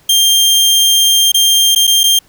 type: tone with dropouts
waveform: sawtooth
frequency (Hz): 3188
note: G7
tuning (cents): +28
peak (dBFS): -4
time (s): 0.09-2.19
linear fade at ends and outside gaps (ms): 5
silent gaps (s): 1.319-1.343 / 1.75-1.759 / 1.87-1.875 / 2.034-2.038
effects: pink hiss -49 dBFS RMS until 2.28 s